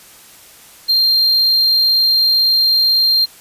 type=tone; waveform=triangle; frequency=4186 Hz; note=C8; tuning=in tune; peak=-9 dBFS; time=0.88-3.26 s; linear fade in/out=20 ms; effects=white hiss -42 dBFS RMS until 3.4 s + resampled to 32000 Hz